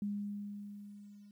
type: tone with level ramp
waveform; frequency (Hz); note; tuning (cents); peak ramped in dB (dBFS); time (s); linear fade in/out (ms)
sine; 204.3; G#3; -28; -33 to -54; 0.02-1.31; 2
effects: 12-bit